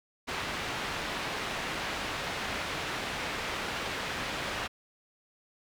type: low-pass noise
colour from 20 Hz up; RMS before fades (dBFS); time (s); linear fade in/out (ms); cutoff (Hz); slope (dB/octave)
white; -35; 0.27-4.68; 20; 2600; 12
effects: none